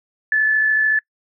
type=tone with amplitude modulation; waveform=sine; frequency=1736 Hz; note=A6; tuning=24 cents flat; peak=-12 dBFS; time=0.32-0.99 s; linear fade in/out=2 ms; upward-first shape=sine; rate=53.6 Hz; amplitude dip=35%; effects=noise-tail reverb RT60 0.1 s tail -25 dB re dry